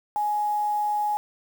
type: tone with quantisation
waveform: sine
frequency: 836 Hz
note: G#5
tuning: 11 cents sharp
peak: -22 dBFS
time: 0.16-1.17 s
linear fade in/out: 0 ms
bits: 7
effects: none